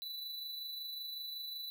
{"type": "tone with amplitude modulation", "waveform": "square", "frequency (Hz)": 3973, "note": "B7", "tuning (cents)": 10, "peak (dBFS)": -40, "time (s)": [0.02, 1.7], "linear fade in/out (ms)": 0, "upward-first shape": "sine", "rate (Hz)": 25.4, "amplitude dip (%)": 35, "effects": []}